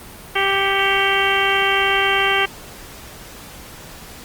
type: harmonic tone with a mistuned harmonic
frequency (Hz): 392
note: G4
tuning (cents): 0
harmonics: 1 / 2 / 3 / 4 / 5 / 6 / 7 / 8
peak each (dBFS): -23 / -23 / -23 / -23 / -23 / -23 / -23 / -23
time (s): 0.35-2.46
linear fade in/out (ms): 10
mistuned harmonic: 6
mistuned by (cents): -75
effects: pink hiss -38 dBFS RMS until 4.24 s + Opus 32 kbps